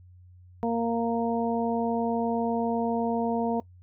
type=harmonic tone; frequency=231.9 Hz; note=A#3; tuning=9 cents flat; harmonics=1 / 2 / 3 / 4; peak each=-27 / -29 / -31 / -34 dBFS; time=0.63-3.6 s; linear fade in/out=0 ms; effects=noise-tail reverb RT60 0.1 s tail -21 dB re dry + added 90 Hz sine -49 dBFS peak until 3.82 s